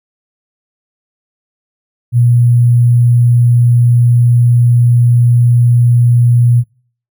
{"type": "tone with sample-and-hold", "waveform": "sine", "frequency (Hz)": 120.4, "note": "B2", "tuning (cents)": -44, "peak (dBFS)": -5, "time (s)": [2.12, 6.64], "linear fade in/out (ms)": 50, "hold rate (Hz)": 11025, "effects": ["noise-tail reverb RT60 0.5 s tail -26 dB re dry"]}